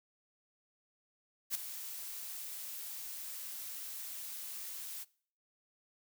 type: noise with ADSR envelope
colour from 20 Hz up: blue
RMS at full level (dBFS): -32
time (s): 1.5-5.05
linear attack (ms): 51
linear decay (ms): 4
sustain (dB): -12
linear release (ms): 29
effects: noise-tail reverb RT60 0.5 s tail -22 dB re dry